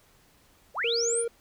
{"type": "linear sweep", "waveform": "sine", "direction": "up", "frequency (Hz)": [376, 10000], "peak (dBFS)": -26, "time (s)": [0.74, 1.25], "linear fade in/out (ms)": 50}
{"type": "tone", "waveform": "triangle", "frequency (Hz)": 466.2, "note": "A#4", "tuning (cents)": 0, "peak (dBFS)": -25, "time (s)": [0.84, 1.28], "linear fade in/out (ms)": 5}
{"effects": ["pink hiss -61 dBFS RMS until 1.4 s"]}